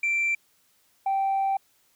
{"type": "tone pair in turn", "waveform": "sine", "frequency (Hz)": [2349, 779.8], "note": ["D7", "G5"], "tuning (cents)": [0, -9], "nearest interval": "octave + perfect fifth", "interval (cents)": 1909, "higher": "first", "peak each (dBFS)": -20, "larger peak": "neither", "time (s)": [[0.03, 0.35], [1.06, 1.57]], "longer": "second", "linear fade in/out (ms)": 5, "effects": ["tanh soft clip ceiling -20 dBFS", "white hiss -65 dBFS RMS until 1.95 s"]}